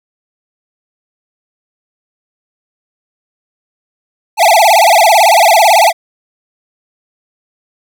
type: tone with vibrato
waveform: square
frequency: 761 Hz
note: F#5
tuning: 48 cents sharp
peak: -5 dBFS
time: 4.37-5.93 s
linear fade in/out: 50 ms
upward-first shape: sine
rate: 18 Hz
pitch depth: 270 cents each way
effects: none